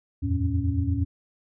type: tone cluster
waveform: sine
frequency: 82.2 / 90.9 / 112 / 277.4 Hz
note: E2 / F#2 / A2 / C#4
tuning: -4 / -30 / +31 / +1 cents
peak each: -26 / -27 / -29 / -29 dBFS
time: 0.22-1.05 s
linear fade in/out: 20 ms
effects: none